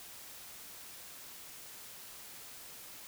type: silence
effects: white hiss -50 dBFS RMS until 3.07 s